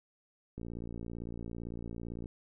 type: click train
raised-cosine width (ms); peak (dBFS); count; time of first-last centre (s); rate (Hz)
3; -29; 98; 0.58-2.258; 57.8
effects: none